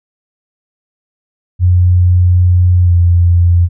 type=tone with pitch glide; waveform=sine; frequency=89.6 to 87 Hz; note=F2 to F2; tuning=+45 to -6 cents; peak=-5 dBFS; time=1.59-3.69 s; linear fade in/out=50 ms; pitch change=-51 cents; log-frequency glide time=2.82-2.93 s; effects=none